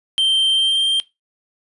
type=tone with pitch glide; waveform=triangle; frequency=3136 to 3169 Hz; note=G7 to G7; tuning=0 to +18 cents; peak=-12 dBFS; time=0.18-1 s; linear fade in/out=0 ms; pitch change=+18 cents; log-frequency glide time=0.52-0.84 s; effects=noise-tail reverb RT60 0.2 s tail -19 dB re dry + resampled to 24000 Hz